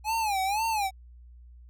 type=tone with vibrato; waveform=square; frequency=830 Hz; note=G#5; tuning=1 cent flat; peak=-26 dBFS; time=0.04-0.91 s; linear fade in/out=50 ms; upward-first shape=sine; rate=2 Hz; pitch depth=160 cents each way; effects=added 60 Hz sine -47 dBFS peak until 1.69 s